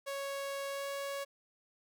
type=tone with pitch glide; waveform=sawtooth; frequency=554.4 to 557.6 Hz; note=C#5 to C#5; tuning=0 to +10 cents; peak=-33 dBFS; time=0.06-1.25 s; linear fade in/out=20 ms; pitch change=+10 cents; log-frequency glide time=0.69-0.87 s; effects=none